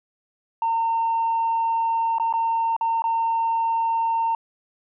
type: tone with dropouts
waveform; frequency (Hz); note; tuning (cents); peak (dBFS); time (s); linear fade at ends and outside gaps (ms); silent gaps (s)
sine; 912; A#5; -38; -18; 0.62-4.35; 2; 2.184-2.198 / 2.327-2.337 / 2.765-2.81 / 3.021-3.04
effects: tanh soft clip ceiling -16 dBFS